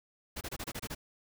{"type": "noise bursts", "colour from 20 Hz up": "pink", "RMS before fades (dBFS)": -39, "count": 8, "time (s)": [0.36, 0.95], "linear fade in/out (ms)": 10, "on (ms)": 51, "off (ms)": 26, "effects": []}